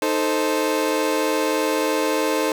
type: chord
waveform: 30% pulse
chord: A diminished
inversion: second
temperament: equal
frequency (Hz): 311.1 / 440 / 523.3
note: Eb4 / A4 / C5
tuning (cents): 0 / 0 / 0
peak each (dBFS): -21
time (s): 0.02-2.52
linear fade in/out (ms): 2
effects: none